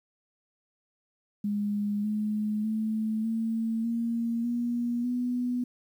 sine tone with pitch steps, 205.8 / 212.1 / 218.5 / 225.2 / 232.1 / 239.1 / 246.4 Hz, G#3 / G#3 / A3 / A3 / A#3 / A#3 / B3, -16 / +37 / -12 / +40 / -7 / +44 / -4 cents, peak -26 dBFS, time 1.44-5.64 s, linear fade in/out 5 ms, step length 600 ms, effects 10-bit

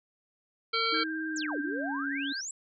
harmonic tone, 454.4 Hz, A#4, 44 cents flat, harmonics 1 / 3 / 5 / 7 / 9 / 10, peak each -35 / -30 / -33 / -35 / -34 / -35 dBFS, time 0.73-1.04 s, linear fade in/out 10 ms
sine tone with pitch glide, 316.6 to 280.4 Hz, D#4 to C#4, +30 to +20 cents, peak -33 dBFS, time 0.92-2.33 s, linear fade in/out 10 ms, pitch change -210 cents, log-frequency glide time 1.27-1.82 s
sine tone with vibrato, 1583 Hz, G6, 17 cents sharp, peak -35 dBFS, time 0.94-2.41 s, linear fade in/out 5 ms, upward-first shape triangle, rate 19 Hz, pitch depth 36 cents each way
sine exponential two-way sweep, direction down then up, 7902 to 264.5 to 7902 Hz, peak -35 dBFS, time 1.36-2.51 s, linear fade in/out 2 ms, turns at 1.6 s
effects none

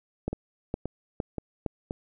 two click trains, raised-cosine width 2 ms, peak -15 / -18 dBFS, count 4 / 4, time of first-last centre 0.28-1.662 / 0.33-1.909 s, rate 2.17 / 1.9 Hz, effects none

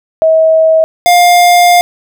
sine / square tone pair in turn, 641 / 705.3 Hz, E5 / F5, -49 / +17 cents, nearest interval major second, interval 166 cents, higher second, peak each -4 dBFS, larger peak neither, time 0.22-0.84 / 1.06-1.81 s, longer second, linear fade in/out 0 ms, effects none

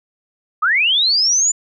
sine linear sweep, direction up, 1174.7 to 7110 Hz, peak -12 dBFS, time 0.62-1.52 s, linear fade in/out 10 ms, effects none

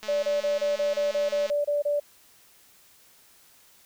click train, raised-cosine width 0.2 ms, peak -22 dBFS, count 317, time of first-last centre 0.03-1.5 s, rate 215 Hz
sine tone bursts, 583 Hz, D5, 13 cents flat, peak -22 dBFS, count 11, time 0.08-2 s, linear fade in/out 10 ms, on 150 ms, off 27 ms
effects white hiss -57 dBFS RMS until 3.85 s

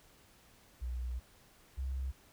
sine tone pair in turn, 61.5 / 65.91 Hz, B1 / C2, -7 / +13 cents, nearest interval minor second, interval 120 cents, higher second, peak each -35 / -34 dBFS, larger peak second, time 0.81-1.2 / 1.77-2.12 s, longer first, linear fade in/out 20 ms, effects pink hiss -63 dBFS RMS until 2.32 s

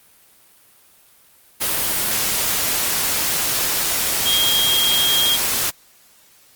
sine tone in noise, 3242 Hz, G#7, 42 cents flat, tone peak -16 dBFS, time 4.25-5.37 s, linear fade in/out 20 ms, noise white, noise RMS -20 dBFS, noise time 1.6-5.71 s, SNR +1 dB, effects white hiss -52 dBFS RMS until 6.55 s + Opus 32 kbps

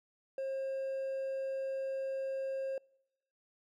triangle tone with hard clipping, 536 Hz, C5, 42 cents sharp, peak -35 dBFS, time 0.38-2.78 s, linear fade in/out 2 ms, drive 5 dB, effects noise-tail reverb RT60 0.8 s tail -26 dB re dry

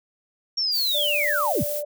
sine linear sweep, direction down, 5588 to 49 Hz, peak -21 dBFS, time 0.57-1.64 s, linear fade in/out 10 ms
violet noise, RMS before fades -30 dBFS, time 0.71-1.83 s, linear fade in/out 50 ms
sine tone, 587.3 Hz, D5, in tune, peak -27 dBFS, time 0.94-1.85 s, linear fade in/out 10 ms
effects none

